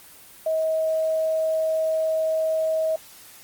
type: tone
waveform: sine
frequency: 637 Hz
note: D#5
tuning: 41 cents sharp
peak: -20 dBFS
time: 0.46-2.96 s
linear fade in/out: 5 ms
effects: white hiss -47 dBFS RMS until 3.43 s + Opus 24 kbps